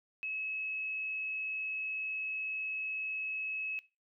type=tone; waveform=sine; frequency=2578 Hz; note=E7; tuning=39 cents flat; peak=-35 dBFS; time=0.23-3.79 s; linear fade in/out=0 ms; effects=noise-tail reverb RT60 0.3 s tail -20 dB re dry